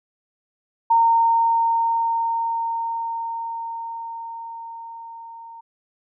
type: tone with level ramp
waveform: sine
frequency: 919 Hz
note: A#5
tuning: 25 cents flat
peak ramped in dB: -12 to -37 dBFS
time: 0.9-5.61 s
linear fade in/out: 10 ms
effects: none